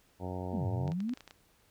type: harmonic tone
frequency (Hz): 91.5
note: F#2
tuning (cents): -19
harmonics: 1 / 2 / 3 / 4 / 5 / 6 / 7 / 8 / 9 / 10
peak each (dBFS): -39 / -42 / -44 / -45 / -46 / -47 / -47 / -48 / -49 / -49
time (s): 0.19-0.94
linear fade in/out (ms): 50
type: exponential two-way sweep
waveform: sine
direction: down then up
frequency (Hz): 261.6 to 98 to 261.6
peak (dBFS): -31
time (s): 0.53-1.14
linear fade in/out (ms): 5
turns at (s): 0.68
type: clicks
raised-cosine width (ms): 0.2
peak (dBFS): -31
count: 9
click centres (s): 0.878 / 0.919 / 1.004 / 1.094 / 1.136 / 1.174 / 1.207 / 1.277 / 1.309
effects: pink hiss -67 dBFS RMS until 1.7 s